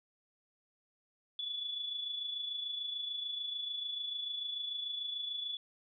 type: tone with amplitude modulation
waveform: sine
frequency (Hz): 3435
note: A7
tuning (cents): -42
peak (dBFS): -34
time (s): 1.39-5.57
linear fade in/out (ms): 2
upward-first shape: sine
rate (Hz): 26.8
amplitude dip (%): 50
effects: none